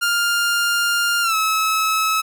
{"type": "tone with pitch glide", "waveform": "sawtooth", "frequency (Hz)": [1403, 1294], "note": ["F6", "E6"], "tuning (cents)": [8, -32], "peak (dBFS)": -13, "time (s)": [0.01, 2.22], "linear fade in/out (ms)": 20, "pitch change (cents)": -140, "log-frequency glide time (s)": [1.22, 1.35], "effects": []}